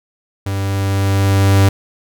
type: tone with level ramp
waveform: 45% pulse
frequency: 98 Hz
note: G2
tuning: in tune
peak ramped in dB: -18 to -7 dBFS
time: 0.46-1.69 s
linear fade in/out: 5 ms
effects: none